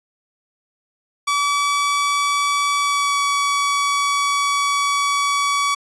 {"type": "tone with pitch glide", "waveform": "sawtooth", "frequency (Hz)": [1146, 1136.8], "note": ["D6", "C#6"], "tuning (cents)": [-43, 43], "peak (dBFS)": -13, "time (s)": [1.27, 5.75], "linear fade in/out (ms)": 10, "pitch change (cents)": -14, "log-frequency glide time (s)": [2.79, 3.19], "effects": ["resampled to 22050 Hz"]}